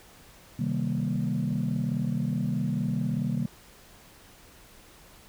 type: chord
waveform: sine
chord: C minor seventh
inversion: none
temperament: equal with one note detuned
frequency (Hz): 130.81 / 155.56 / 193.97 / 233.1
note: C3 / Eb3 / G3 / Bb3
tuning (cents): 0 / 0 / -18 / 0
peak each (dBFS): -30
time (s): 0.59-3.46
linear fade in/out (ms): 5
effects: tanh soft clip ceiling -19 dBFS + pink hiss -53 dBFS RMS until 5.28 s